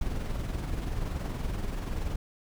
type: noise with amplitude modulation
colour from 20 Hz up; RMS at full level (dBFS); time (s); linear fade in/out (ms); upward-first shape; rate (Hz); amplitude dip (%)
brown; -30; 0.01-2.16; 5; sine; 21; 45
effects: none